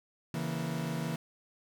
40% pulse chord, A# diminished, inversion first, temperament equal with one note detuned, 138.59 / 164.81 / 234.8 Hz, C#3 / E3 / A#3, 0 / 0 / +13 cents, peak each -38 / -34 / -38 dBFS, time 0.34-1.16 s, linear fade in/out 2 ms, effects none

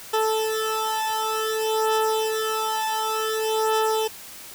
20% pulse beating tone pair, 438.1 / 438.65 Hz, A4 / A4, -7 / -5 cents, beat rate 0.55 Hz, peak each -20 dBFS, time 0.13-4.08 s, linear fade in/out 10 ms, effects white hiss -41 dBFS RMS until 4.54 s

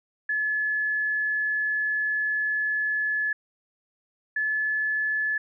sine tone pair in turn, 1715 / 1723.2 Hz, A6 / A6, -45 / -37 cents, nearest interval unison, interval 8 cents, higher second, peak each -23 dBFS, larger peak neither, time 0.29-3.33 / 4.36-5.38 s, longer first, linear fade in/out 5 ms, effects none

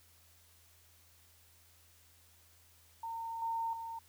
sine tone with level steps, 913 Hz, A#5, 36 cents flat, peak -38 / -33 / -40 dBFS, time 3.03-3.99 s, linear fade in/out 5 ms, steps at 3.42 / 3.73 s, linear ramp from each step 2 ms, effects added 84 Hz sine -67 dBFS peak until 4.08 s + white hiss -65 dBFS RMS until 4.08 s

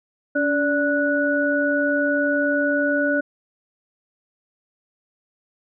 sine tone cluster, 284.8 / 583 / 1472 Hz, C#4 / D5 / F#6, +47 / -13 / -9 cents, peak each -22 dBFS, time 0.35-3.21 s, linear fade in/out 10 ms, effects none

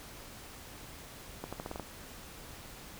accelerating click train, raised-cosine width 1 ms, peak -24 dBFS, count 7, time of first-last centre 1.44-1.797 s, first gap 86 ms, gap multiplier 0.85, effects pink hiss -49 dBFS RMS until 2.99 s

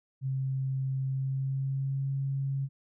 sine tone with pitch glide, 133.3 to 136.65 Hz, C3 to C#3, +33 to -24 cents, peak -28 dBFS, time 0.21-2.69 s, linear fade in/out 50 ms, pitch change +43 cents, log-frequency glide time 1.06-2.1 s, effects none

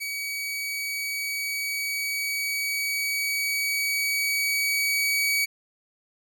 sawtooth tone with level ramp, 2266 Hz, C#7, 37 cents sharp, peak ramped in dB -26 to -18 dBFS, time 0-5.46 s, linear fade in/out 20 ms, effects none

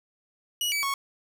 sawtooth tone with pitch steps, 2914 / 2291 / 1105 Hz, F#7 / D7 / C#6, -27 / -44 / -6 cents, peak -22 dBFS, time 0.61-0.94 s, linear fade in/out 2 ms, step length 110 ms, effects none

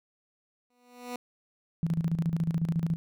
15% pulse tone with exponential growth, 245.5 Hz, B3, 10 cents flat, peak -26 dBFS, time 0.7-1.16 s, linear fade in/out 2 ms, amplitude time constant 100 ms
sine tone with tremolo, 164.81 Hz, E3, in tune, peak -23 dBFS, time 1.83-2.96 s, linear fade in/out 0 ms, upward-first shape square, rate 14 Hz, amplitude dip 70%
effects none

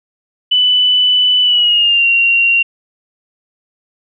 sine tone with pitch glide, 2989 to 2757 Hz, F#7 to F7, +17 to -23 cents, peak -8 dBFS, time 0.51-2.63 s, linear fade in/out 10 ms, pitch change -140 cents, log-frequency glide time 1.42-2.06 s, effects none

